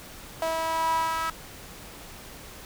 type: tone with high-pass filter sweep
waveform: sawtooth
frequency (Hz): 324.7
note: E4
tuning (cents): -26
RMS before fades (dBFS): -27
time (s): 0.42-1.3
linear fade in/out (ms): 2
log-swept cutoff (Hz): 730 to 1200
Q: 6.7
effects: pink hiss -44 dBFS RMS until 2.65 s

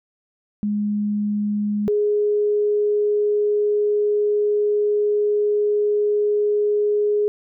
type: tone pair in turn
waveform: sine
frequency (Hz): 207.7 / 416.4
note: G#3 / G#4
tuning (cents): 0 / +5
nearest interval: octave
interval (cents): 1205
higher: second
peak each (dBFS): -19 / -16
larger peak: second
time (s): 0.63-1.88 / 1.88-7.28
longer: second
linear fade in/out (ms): 0
effects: none

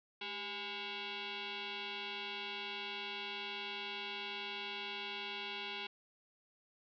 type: tone with frequency modulation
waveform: sine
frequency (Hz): 214.9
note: A3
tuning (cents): -41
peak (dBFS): -40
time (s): 0.21-5.87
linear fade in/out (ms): 5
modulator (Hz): 611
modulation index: 5.9
effects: none

